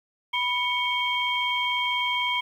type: tone cluster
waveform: sine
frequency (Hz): 986 / 2228 / 3186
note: B5 / C#7 / G7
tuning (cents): -3 / +8 / +27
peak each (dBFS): -27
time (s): 0.33-2.41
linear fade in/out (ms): 10
effects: tanh soft clip ceiling -13 dBFS + 9-bit